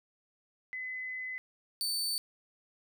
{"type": "tone pair in turn", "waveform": ["sine", "sawtooth"], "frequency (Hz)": [2023, 4541], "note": ["B6", "C#8"], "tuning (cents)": [41, 41], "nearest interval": "octave + major second", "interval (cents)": 1400, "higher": "second", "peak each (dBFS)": [-36, -28], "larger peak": "second", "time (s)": [[0.73, 1.38], [1.81, 2.18]], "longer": "first", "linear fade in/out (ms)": 0, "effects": []}